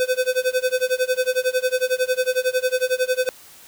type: tone with tremolo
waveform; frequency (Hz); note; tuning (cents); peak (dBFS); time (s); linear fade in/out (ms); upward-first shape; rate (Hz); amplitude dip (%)
square; 508; B4; +49; -16; 0-3.29; 0; sine; 11; 95
effects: white hiss -46 dBFS RMS until 3.67 s